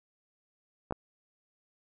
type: clicks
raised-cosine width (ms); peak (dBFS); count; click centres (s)
1; -19; 2; 0.909 / 0.924
effects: none